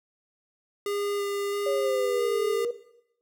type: tone with vibrato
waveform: square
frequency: 404.9 Hz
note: G#4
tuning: 44 cents flat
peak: -28 dBFS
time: 0.86-2.65 s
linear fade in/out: 2 ms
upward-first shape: square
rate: 1.5 Hz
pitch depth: 8 cents each way
type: exponential two-way sweep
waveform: sine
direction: down then up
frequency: 564 to 440 to 482.2 Hz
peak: -25 dBFS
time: 1.66-2.71 s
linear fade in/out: 5 ms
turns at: 2.48 s
effects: noise-tail reverb RT60 0.8 s tail -17 dB re dry